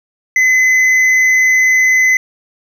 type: tone with hard clipping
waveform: triangle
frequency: 2031 Hz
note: B6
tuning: 48 cents sharp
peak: -9 dBFS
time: 0.36-2.17 s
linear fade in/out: 2 ms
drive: 8 dB
effects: none